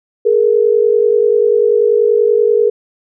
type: tone pair together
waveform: sine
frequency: 420.5 / 470.8 Hz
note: G#4 / A#4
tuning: +22 / +17 cents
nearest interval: major second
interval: 195 cents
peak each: -11 dBFS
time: 0.25-2.7 s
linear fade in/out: 10 ms
effects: none